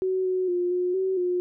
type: tone with pitch steps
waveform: sine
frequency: 374.6 / 370.4 / 354.6 / 359.9 / 378.7 / 358.3 Hz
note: F#4 / F#4 / F4 / F#4 / F#4 / F4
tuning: +21 / +2 / +26 / -48 / +40 / +44 cents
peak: -22 dBFS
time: 0.02-1.4 s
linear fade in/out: 0 ms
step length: 230 ms
effects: none